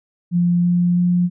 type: tone with pitch steps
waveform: sine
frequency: 174.61 / 175.82 / 177.05 Hz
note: F3 / F3 / F3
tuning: 0 / +12 / +24 cents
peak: -13 dBFS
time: 0.31-1.3 s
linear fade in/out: 50 ms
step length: 330 ms
effects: none